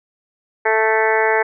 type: harmonic tone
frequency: 220 Hz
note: A3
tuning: in tune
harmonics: 2 / 3 / 4 / 5 / 6 / 7 / 8 / 9 / 10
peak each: -18 / -23 / -19 / -30 / -30 / -24 / -22 / -23 / -27 dBFS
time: 0.65-1.43 s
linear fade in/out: 10 ms
effects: none